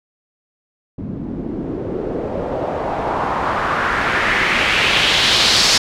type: noise with low-pass filter sweep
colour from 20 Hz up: white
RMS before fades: -18 dBFS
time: 0.98-5.78 s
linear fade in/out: 5 ms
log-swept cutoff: 210 to 5100 Hz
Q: 2.1
effects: none